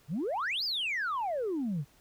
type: exponential two-way sweep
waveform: sine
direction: up then down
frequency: 130.81 to 5210 to 130.81 Hz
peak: -28 dBFS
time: 0.08-1.85 s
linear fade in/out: 50 ms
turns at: 0.64 s
effects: tanh soft clip ceiling -27 dBFS + pink hiss -63 dBFS RMS until 2 s